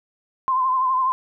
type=tone with vibrato; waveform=sine; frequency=1036 Hz; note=C6; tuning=17 cents flat; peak=-17 dBFS; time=0.48-1.12 s; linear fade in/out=0 ms; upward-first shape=triangle; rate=12 Hz; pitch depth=58 cents each way; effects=none